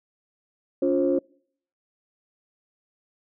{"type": "tone cluster", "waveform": "sine", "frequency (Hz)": [282, 351.8, 534], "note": ["C#4", "F4", "C5"], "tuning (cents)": [30, 13, 35], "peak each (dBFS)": -23, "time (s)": [0.82, 1.19], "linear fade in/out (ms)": 5, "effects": ["noise-tail reverb RT60 0.6 s tail -26 dB re dry", "tanh soft clip ceiling -11 dBFS"]}